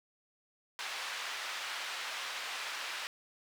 white band-pass noise, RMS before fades -40 dBFS, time 0.79-3.07 s, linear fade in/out 0 ms, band 910 to 3200 Hz, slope 12 dB/octave, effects none

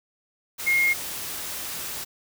sine tone in noise, 2143 Hz, C7, 41 cents sharp, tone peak -18 dBFS, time 0.66-0.94 s, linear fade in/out 20 ms, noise white, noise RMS -33 dBFS, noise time 0.58-2.05 s, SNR +12 dB, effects none

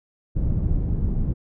pink low-pass noise, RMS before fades -22 dBFS, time 0.35-1.34 s, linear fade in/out 20 ms, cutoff 160 Hz, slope 12 dB/octave, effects none

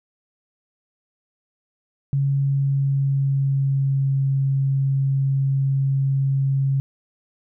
sine tone with pitch glide, 138.59 to 136.29 Hz, C#3 to C#3, 0 to -29 cents, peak -17 dBFS, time 2.13-6.8 s, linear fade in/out 0 ms, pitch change -29 cents, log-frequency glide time 2.32-4.19 s, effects none

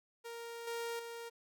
sawtooth tone with level steps, 466.2 Hz, A#4, in tune, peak -40 / -34 / -40 dBFS, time 0.24-1.3 s, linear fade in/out 20 ms, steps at 0.67 / 0.99 s, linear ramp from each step 5 ms, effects none

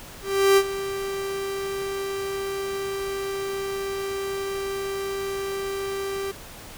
45% pulse tone with ADSR envelope, 392 Hz, G4, in tune, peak -13 dBFS, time 0.22-6.32 s, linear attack 350 ms, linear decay 60 ms, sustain -14 dB, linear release 14 ms, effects pink hiss -42 dBFS RMS until 6.77 s

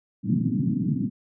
white band-pass noise, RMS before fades -24 dBFS, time 0.23-1.1 s, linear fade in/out 50 ms, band 120 to 260 Hz, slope 48 dB/octave, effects none

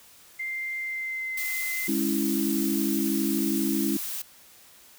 sine tone with pitch glide, 2093 to 2061 Hz, C7 to C7, 0 to -27 cents, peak -29 dBFS, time 0.39-1.88 s, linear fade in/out 10 ms, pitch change -27 cents, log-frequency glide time 0.76-1.42 s
blue noise, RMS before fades -33 dBFS, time 1.37-4.22 s, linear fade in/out 5 ms
sine chord, C# minor, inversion second, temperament equal, 207.7 / 277.2 / 329.6 Hz, G#3 / C#4 / E4, 0 / 0 / 0 cents, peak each -28 dBFS, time 1.88-3.97 s, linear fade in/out 5 ms
effects white hiss -53 dBFS RMS until 4.98 s

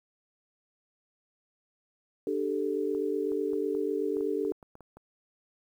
sine chord, D suspended fourth, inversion none, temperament equal with one note detuned, 296.2 / 392 / 440 Hz, D4 / G4 / A4, +15 / 0 / 0 cents, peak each -33 / -31 / -31 dBFS, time 2.27-4.52 s, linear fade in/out 2 ms
clicks, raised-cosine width 1 ms, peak -35 dBFS, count 12, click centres 2.949 / 3.319 / 3.533 / 3.75 / 4.169 / 4.208 / 4.45 / 4.521 / 4.628 / 4.754 / 4.807 / 4.97 s
effects 10-bit

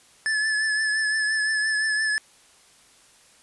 square tone with vibrato, 1732 Hz, A6, 28 cents flat, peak -22 dBFS, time 0.26-2.18 s, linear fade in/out 0 ms, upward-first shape triangle, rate 5.8 Hz, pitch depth 38 cents each way, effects white hiss -55 dBFS RMS until 3.42 s + resampled to 24000 Hz

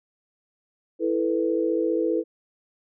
sine chord, E suspended fourth, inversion none, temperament just, 329.6 / 439.5 / 494.4 Hz, E4 / A4 / B4, 0 / -2 / +2 cents, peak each -24 / -26 / -26 dBFS, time 0.99-2.24 s, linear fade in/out 50 ms, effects none

